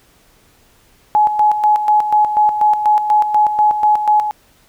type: tone with tremolo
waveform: sine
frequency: 845 Hz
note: G#5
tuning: 30 cents sharp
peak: -8 dBFS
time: 1.15-4.31 s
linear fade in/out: 0 ms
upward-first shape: square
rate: 4.1 Hz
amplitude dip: 60%
effects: pink hiss -52 dBFS RMS until 4.68 s